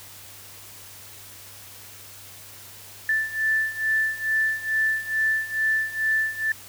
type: beating tone pair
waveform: sine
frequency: 1760 / 1762.3 Hz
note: A6 / A6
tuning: 0 / +2 cents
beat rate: 2.3 Hz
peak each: -26 / -23 dBFS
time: 3.09-6.52 s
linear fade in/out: 2 ms
effects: added 99 Hz sine -53 dBFS peak until 6.68 s + white hiss -44 dBFS RMS until 6.68 s